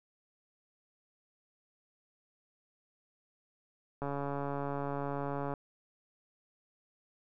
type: click train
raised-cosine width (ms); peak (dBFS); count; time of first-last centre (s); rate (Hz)
1; -23; 215; 4.02-5.538; 141
effects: none